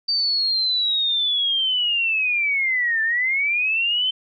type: linear two-way sweep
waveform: sine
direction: down then up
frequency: 4639 to 1760 to 3091 Hz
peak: -18 dBFS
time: 0.08-4.11 s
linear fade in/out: 10 ms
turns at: 3.02 s
effects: none